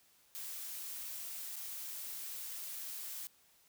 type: noise with dropouts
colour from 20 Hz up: blue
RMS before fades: -44 dBFS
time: 0.35-3.27 s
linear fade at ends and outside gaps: 0 ms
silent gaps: 1.559-1.564 s
effects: white hiss -68 dBFS RMS until 3.68 s